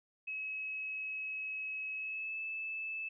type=tone with pitch glide; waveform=sine; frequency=2567 to 2621 Hz; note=E7 to E7; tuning=-47 to -11 cents; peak=-37 dBFS; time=0.27-3.09 s; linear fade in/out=10 ms; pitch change=+36 cents; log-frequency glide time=1.94-2.41 s; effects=none